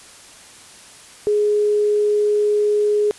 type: tone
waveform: sine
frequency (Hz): 417.5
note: G#4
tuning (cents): +9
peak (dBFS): -14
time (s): 1.27-3.11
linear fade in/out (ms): 0
effects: white hiss -43 dBFS RMS until 3.18 s + resampled to 24000 Hz